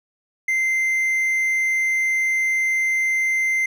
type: tone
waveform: triangle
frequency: 2081 Hz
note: C7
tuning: 10 cents flat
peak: -16 dBFS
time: 0.48-3.66 s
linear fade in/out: 5 ms
effects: none